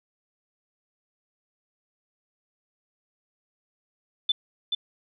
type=tone with echo; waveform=sine; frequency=3520 Hz; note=A7; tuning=in tune; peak=-19 dBFS; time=4.29-4.32 s; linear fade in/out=5 ms; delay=430 ms; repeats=1; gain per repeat=-4 dB; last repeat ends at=4.75 s; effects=none